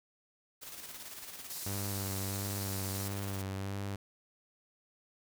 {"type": "noise with tremolo", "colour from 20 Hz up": "white", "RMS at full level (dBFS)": -45, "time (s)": [0.61, 3.43], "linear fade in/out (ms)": 20, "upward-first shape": "square", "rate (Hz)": 18, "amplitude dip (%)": 40}
{"type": "band-pass noise", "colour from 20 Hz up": "white", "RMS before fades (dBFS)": -43, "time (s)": [1.5, 3.08], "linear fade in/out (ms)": 5, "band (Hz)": [3800, 16000], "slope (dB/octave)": 96}
{"type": "tone with vibrato", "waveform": "sawtooth", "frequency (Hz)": 98, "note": "G2", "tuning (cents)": 0, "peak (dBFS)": -32, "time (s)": [1.66, 3.96], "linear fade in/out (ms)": 5, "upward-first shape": "sine", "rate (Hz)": 1.5, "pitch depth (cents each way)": 30}
{"effects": []}